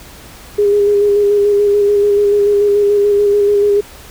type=tone with vibrato; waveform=sine; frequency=408.7 Hz; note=G#4; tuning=28 cents flat; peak=-8 dBFS; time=0.58-3.81 s; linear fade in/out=10 ms; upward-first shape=square; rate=6.9 Hz; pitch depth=18 cents each way; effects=added 59 Hz sine -42 dBFS peak until 4.1 s + pink hiss -37 dBFS RMS until 4.1 s